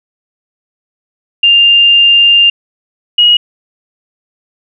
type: tone pair in turn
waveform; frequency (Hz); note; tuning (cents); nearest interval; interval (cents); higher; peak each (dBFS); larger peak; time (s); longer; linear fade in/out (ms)
sine; 2799 / 2893; F7 / F#7; +3 / -40; minor second; 57; second; -3; neither; 1.43-2.5 / 3.18-3.37; first; 5
effects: none